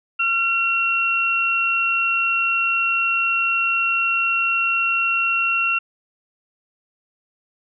sine tone pair together, 1366 / 2732 Hz, F6 / F7, -39 / -39 cents, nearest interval octave, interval 1200 cents, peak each -23 / -18 dBFS, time 0.19-5.79 s, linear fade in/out 10 ms, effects none

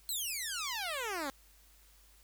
10% pulse exponential sweep, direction down, 4229 to 261.6 Hz, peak -27 dBFS, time 0.09-1.3 s, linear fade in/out 0 ms, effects added 50 Hz sine -62 dBFS peak until 2.23 s + white hiss -64 dBFS RMS until 2.23 s

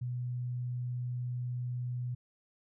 sine tone, 123.47 Hz, B2, in tune, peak -33 dBFS, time 0.01-2.15 s, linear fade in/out 10 ms, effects none

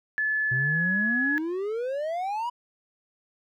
sine tone with pitch glide, 1726 to 1691.5 Hz, A6 to G#6, -34 to +31 cents, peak -23 dBFS, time 0.18-1.38 s, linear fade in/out 0 ms, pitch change -35 cents, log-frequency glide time 0.64-0.85 s
triangle exponential sweep, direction up, 123.47 to 987.8 Hz, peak -25 dBFS, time 0.51-2.5 s, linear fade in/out 10 ms
effects none

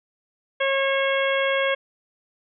harmonic tone with a mistuned harmonic, 544 Hz, C#5, 33 cents flat, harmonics 1 / 2 / 3 / 4 / 5 / 6, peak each -22 / -29 / -27 / -27 / -33 / -31 dBFS, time 0.6-1.75 s, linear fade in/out 10 ms, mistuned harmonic 6, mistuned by +16 cents, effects none

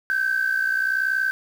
sine tone pair together, 1539.1 / 1600 Hz, G6 / G6, -32 / +35 cents, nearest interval minor second, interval 67 cents, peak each -20 / -24 dBFS, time 0.1-1.31 s, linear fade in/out 0 ms, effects tanh soft clip ceiling -14 dBFS + 7-bit

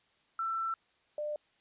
sine tone pair in turn, 1337 / 597.8 Hz, E6 / D5, +24 / +31 cents, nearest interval octave + major second, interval 1393 cents, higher first, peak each -31 / -33 dBFS, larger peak first, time 0.39-0.74 / 1.18-1.36 s, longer first, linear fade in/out 2 ms, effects white hiss -70 dBFS RMS until 1.6 s + resampled to 8000 Hz

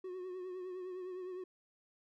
triangle tone with vibrato, 367.1 Hz, F#4, 14 cents flat, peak -39 dBFS, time 0.04-1.44 s, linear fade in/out 5 ms, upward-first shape triangle, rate 9.8 Hz, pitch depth 52 cents each way, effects none

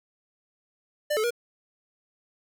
square tone with pitch steps, 595 / 432.9 / 476.8 Hz, D5 / A4 / A#4, +22 / -28 / +39 cents, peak -24 dBFS, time 1.1-1.307 s, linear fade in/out 10 ms, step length 69 ms, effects none

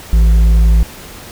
sine tone with hard clipping, 55 Hz, A1, in tune, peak -7 dBFS, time 0.13-0.83 s, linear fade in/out 0 ms, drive 5 dB, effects pink hiss -33 dBFS RMS until 1.31 s

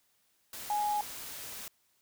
sine tone in noise, 833 Hz, G#5, 5 cents sharp, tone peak -28 dBFS, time 0.7-1.01 s, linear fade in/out 2 ms, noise white, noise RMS -43 dBFS, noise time 0.53-1.68 s, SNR +12 dB, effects white hiss -72 dBFS RMS until 2.01 s

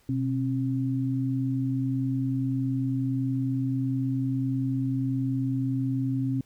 sine tone pair together, 126.34 / 267.9 Hz, B2 / C4, +40 / +41 cents, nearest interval octave + minor second, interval 1301 cents, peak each -27 dBFS, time 0.09-6.41 s, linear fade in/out 2 ms, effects pink hiss -63 dBFS RMS until 6.45 s

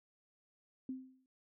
sine tone with exponential decay, 260 Hz, C4, 11 cents flat, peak -36 dBFS, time 0.89-1.26 s, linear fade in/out 2 ms, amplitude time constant 80 ms, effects none

